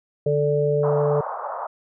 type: harmonic tone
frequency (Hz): 146.6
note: D3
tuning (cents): -3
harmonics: 1 / 3 / 4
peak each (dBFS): -23 / -20 / -24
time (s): 0.26-1.21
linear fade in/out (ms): 5
type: band-pass noise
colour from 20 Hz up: white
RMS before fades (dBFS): -30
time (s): 0.83-1.67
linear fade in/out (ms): 5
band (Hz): 530 to 1200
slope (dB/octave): 48
effects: none